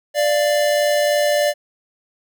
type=tone pair together; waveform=square; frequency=589 / 692.1 Hz; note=D5 / F5; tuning=+5 / -16 cents; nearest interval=minor third; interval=279 cents; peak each=-16 / -24 dBFS; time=0.14-1.54 s; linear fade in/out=50 ms; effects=none